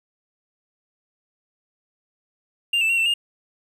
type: tone with pitch steps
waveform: triangle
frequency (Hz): 2793 / 2645 / 2745 / 2679 / 2826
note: F7 / E7 / F7 / E7 / F7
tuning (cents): -1 / +5 / -31 / +27 / +20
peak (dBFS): -16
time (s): 2.73-3.14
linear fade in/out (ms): 5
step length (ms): 82
effects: none